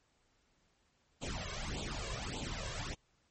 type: noise with flanger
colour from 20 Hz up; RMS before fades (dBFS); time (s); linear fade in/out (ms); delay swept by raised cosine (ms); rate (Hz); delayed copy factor
pink; -40; 1.21-2.95; 20; 0.26 to 1.86; 1.7; +0.9
effects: pink hiss -74 dBFS RMS until 3.3 s + MP3 32 kbps